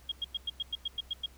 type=tone bursts; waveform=sine; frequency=3262 Hz; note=G#7; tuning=32 cents flat; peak=-30 dBFS; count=10; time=0.09-1.261 s; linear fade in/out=5 ms; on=28 ms; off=99 ms; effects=added 64 Hz sine -54 dBFS peak until 1.37 s + pink hiss -60 dBFS RMS until 1.37 s